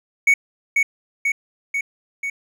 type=tone with echo; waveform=triangle; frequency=2229 Hz; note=C#7; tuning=9 cents sharp; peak=-9 dBFS; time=0.27-0.34 s; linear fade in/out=5 ms; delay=490 ms; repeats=4; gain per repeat=-3 dB; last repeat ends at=2.3 s; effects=none